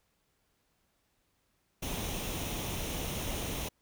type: noise with comb filter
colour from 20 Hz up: pink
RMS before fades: -36 dBFS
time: 1.82-3.69 s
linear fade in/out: 10 ms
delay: 0.32 ms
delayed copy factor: +0.5
effects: pink hiss -75 dBFS RMS until 3.81 s